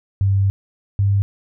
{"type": "tone pair in turn", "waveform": "sine", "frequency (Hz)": [98, 99.6], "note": ["G2", "G2"], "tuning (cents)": [0, 28], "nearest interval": "unison", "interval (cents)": 28, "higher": "second", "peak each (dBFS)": [-13, -13], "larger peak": "neither", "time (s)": [[0.21, 0.5], [0.99, 1.22]], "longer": "first", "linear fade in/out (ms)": 0, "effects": []}